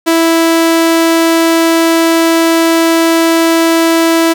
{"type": "tone", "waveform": "sawtooth", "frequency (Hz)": 329.6, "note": "E4", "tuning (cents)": 0, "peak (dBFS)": -3, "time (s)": [0.06, 4.34], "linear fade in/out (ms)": 20, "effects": ["7-bit"]}